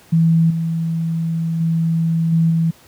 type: tone with level steps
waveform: sine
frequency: 164.3 Hz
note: E3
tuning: 5 cents flat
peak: -10 / -17 / -14 / -11 / -13 dBFS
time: 0.12-2.71 s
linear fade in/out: 10 ms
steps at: 0.5 / 1.6 / 2.32 / 2.5 s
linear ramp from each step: 5 ms
effects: pink hiss -48 dBFS RMS until 2.87 s + high-pass 80 Hz 12 dB/octave